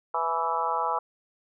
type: harmonic tone with a mistuned harmonic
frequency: 164.81 Hz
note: E3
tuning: in tune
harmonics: 3 / 4 / 5 / 6 / 7 / 8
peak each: -35 / -35 / -30 / -29 / -32 / -32 dBFS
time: 0.14-0.99 s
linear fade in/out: 5 ms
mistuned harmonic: 5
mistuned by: +29 cents
effects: none